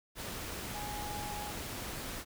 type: tone in noise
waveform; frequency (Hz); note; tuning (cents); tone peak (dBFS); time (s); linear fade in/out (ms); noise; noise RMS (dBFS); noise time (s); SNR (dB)
sine; 830.6; G#5; 0; -41; 0.72-1.53; 50; pink; -41; 0.15-2.25; -3
effects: none